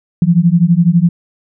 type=beating tone pair; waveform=sine; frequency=165.6 / 177.6 Hz; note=E3 / F3; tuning=+8 / +29 cents; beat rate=12 Hz; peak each=-10 dBFS; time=0.22-1.09 s; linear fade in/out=2 ms; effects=none